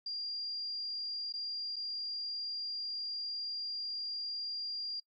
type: tone with dropouts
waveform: sine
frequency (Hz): 4787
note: D8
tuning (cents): +32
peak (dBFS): -36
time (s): 0.06-5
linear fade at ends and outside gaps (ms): 5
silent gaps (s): 1.325-1.337 / 1.76-1.764
effects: noise-tail reverb RT60 0.1 s tail -23 dB re dry + AAC 64 kbps